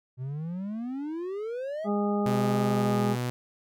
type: exponential sweep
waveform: triangle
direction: up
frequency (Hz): 123.47 to 679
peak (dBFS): -29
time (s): 0.17-1.89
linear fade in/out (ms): 50
type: harmonic tone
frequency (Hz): 205.1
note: G#3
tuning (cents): -21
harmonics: 1 / 2 / 3 / 4 / 6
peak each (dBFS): -26 / -30 / -35 / -34 / -37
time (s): 1.84-3.17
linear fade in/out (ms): 50
type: tone with pitch glide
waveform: sawtooth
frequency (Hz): 126.7 to 123.24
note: B2 to B2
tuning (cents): +45 to -3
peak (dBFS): -24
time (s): 2.26-3.3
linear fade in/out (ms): 0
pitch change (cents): -48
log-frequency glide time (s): 2.71-2.98
effects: none